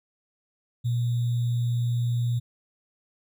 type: tone with sample-and-hold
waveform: sine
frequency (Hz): 119.6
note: A#2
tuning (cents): +45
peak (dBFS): -22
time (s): 0.84-2.4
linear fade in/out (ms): 20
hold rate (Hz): 3675
effects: none